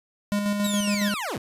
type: tone with tremolo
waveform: square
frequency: 204.7 Hz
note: G#3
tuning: 25 cents flat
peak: -22 dBFS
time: 0.32-1.14 s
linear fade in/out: 0 ms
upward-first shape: square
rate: 7.2 Hz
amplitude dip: 35%
type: linear sweep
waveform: 20% pulse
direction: down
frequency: 3951 to 76.9 Hz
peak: -23 dBFS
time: 0.64-1.38 s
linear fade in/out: 5 ms
effects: resampled to 32000 Hz + 9-bit